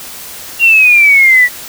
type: exponential sweep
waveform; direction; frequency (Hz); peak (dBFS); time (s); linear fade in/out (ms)
sine; down; 2785 to 1935; -3; 0.59-1.49; 50
effects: white hiss -28 dBFS RMS until 1.68 s